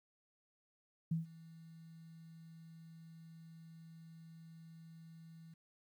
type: tone with ADSR envelope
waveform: sine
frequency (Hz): 163.4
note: E3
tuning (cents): -15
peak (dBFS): -31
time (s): 1.11-5.54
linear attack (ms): 7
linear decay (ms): 140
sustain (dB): -22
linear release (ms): 5
effects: 12-bit